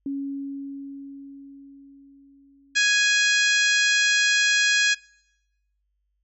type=tone with exponential decay; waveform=sine; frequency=277.2 Hz; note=C#4; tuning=in tune; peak=-25 dBFS; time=0.06-3.65 s; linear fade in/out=2 ms; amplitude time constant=780 ms
type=harmonic tone; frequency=830.6 Hz; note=G#5; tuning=in tune; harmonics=2 / 3 / 4 / 5 / 6 / 7 / 8 / 9; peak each=-20 / -24 / -26 / -28 / -30 / -31 / -32 / -33 dBFS; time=2.75-4.95 s; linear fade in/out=20 ms
effects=noise-tail reverb RT60 0.9 s tail -24 dB re dry + added 50 Hz sine -70 dBFS peak until 6.23 s